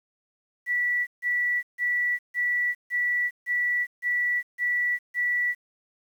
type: tone bursts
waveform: sine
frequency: 1954 Hz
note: B6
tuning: 19 cents flat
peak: -22 dBFS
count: 9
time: 0.66-5.55 s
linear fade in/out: 50 ms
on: 410 ms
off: 150 ms
effects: 9-bit